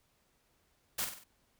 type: noise with echo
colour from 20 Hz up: white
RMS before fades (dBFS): -34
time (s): 0.98-1.05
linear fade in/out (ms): 10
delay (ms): 48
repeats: 4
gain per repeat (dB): -6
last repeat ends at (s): 1.242
effects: pink hiss -73 dBFS RMS until 1.59 s